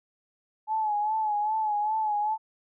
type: tone with vibrato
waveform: sine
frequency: 853 Hz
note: G#5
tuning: 46 cents sharp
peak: -24 dBFS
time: 0.67-2.38 s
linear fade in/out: 50 ms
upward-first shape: sine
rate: 2.5 Hz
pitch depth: 54 cents each way
effects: none